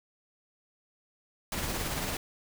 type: noise with tremolo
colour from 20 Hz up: pink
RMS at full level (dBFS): -32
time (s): 1.52-2.17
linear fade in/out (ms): 2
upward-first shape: sine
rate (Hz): 18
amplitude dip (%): 30
effects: none